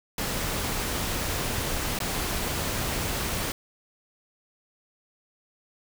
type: noise with dropouts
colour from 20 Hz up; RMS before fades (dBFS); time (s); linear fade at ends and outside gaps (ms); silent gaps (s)
pink; -29; 0.18-3.52; 2; 1.989-2.002
effects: none